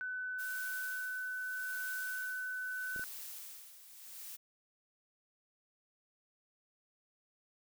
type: tone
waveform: sine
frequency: 1505 Hz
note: F#6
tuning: 29 cents sharp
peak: -37 dBFS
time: 0.01-3.04 s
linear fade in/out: 0 ms
type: noise with tremolo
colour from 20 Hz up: blue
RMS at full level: -46 dBFS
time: 0.38-4.37 s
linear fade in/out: 20 ms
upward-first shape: sine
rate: 0.8 Hz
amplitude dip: 70%
type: clicks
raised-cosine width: 2 ms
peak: -37 dBFS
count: 2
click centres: 2.962 / 2.995 s
effects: none